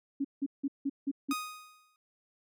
sine tone bursts, 277.5 Hz, C#4, 2 cents sharp, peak -28 dBFS, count 6, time 0.2-1.332 s, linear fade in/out 10 ms, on 47 ms, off 170 ms
sawtooth tone with exponential decay, 1245 Hz, D#6, 1 cent sharp, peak -27 dBFS, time 1.31-1.96 s, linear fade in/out 1 ms, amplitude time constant 140 ms
effects none

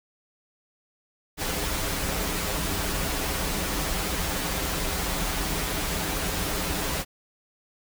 pink noise with comb filter, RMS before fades -28 dBFS, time 1.37-7.05 s, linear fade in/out 50 ms, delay 8.5 ms, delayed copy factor -0.65, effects none

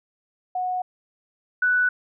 sine tone pair in turn, 733 / 1484.7 Hz, F#5 / F#6, -16 / +6 cents, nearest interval octave, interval 1222 cents, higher second, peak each -23 / -17 dBFS, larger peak second, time 0.55-0.82 / 1.62-1.89 s, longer neither, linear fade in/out 5 ms, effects none

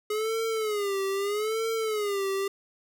square tone with vibrato, 419 Hz, G#4, 15 cents sharp, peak -27 dBFS, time 0.1-2.48 s, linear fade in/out 5 ms, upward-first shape sine, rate 0.79 Hz, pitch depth 130 cents each way, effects none

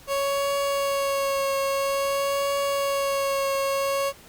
30% pulse tone with vibrato, 554 Hz, C#5, 1 cent flat, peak -20 dBFS, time 0.07-4.13 s, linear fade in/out 50 ms, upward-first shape triangle, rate 0.5 Hz, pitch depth 22 cents each way, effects pink hiss -49 dBFS RMS until 4.28 s + Opus 48 kbps

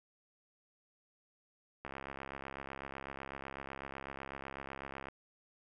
click train, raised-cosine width 0.5 ms, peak -28 dBFS, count 221, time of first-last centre 1.85-5.085 s, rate 68 Hz, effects none

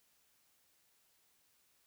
silence, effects white hiss -73 dBFS RMS until 1.86 s

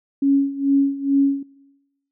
sine tone with tremolo, 277.2 Hz, C#4, in tune, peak -12 dBFS, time 0.22-1.43 s, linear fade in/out 5 ms, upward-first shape sine, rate 2.3 Hz, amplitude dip 85%, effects noise-tail reverb RT60 1.0 s tail -21 dB re dry

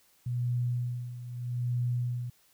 sine tone with tremolo, 122.2 Hz, B2, 18 cents flat, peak -26 dBFS, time 0.26-2.3 s, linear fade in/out 5 ms, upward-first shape sine, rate 0.79 Hz, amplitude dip 75%, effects white hiss -65 dBFS RMS until 2.53 s

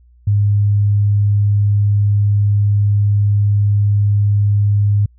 sine tone, 102.5 Hz, G#2, 22 cents flat, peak -10 dBFS, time 0.27-5.06 s, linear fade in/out 5 ms, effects added 60 Hz sine -45 dBFS peak until 5.18 s

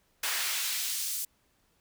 pink noise with high-pass filter sweep, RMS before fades -32 dBFS, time 0.23-1.25 s, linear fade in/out 5 ms, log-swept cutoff 1200 to 6900 Hz, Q 0.74, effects pink hiss -70 dBFS RMS until 1.8 s

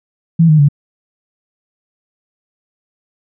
sine tone with pitch steps, 165.2 / 154.14 / 143.81 Hz, E3 / D#3 / D3, +4 / -16 / -36 cents, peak -5 dBFS, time 0.39-0.687 s, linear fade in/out 10 ms, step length 99 ms, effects none

